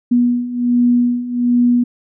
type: beating tone pair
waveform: sine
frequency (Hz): 242 / 243.3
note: B3 / B3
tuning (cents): -35 / -26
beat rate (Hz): 1.3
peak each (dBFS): -17 / -13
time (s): 0.11-1.84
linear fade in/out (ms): 10
effects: none